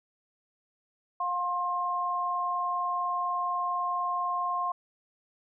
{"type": "tone pair together", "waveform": "sine", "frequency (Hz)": [713, 1062.8], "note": ["F5", "C6"], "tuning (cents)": [36, 27], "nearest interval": "perfect fifth", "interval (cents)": 691, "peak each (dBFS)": [-33, -28], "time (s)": [1.2, 4.72], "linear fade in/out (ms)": 5, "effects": []}